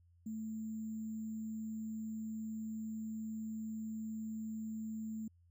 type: tone with sample-and-hold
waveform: sine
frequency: 219.4 Hz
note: A3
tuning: 5 cents flat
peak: -39 dBFS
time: 0.26-5.28 s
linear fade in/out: 5 ms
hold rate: 7350 Hz
effects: added 86 Hz sine -64 dBFS peak until 5.5 s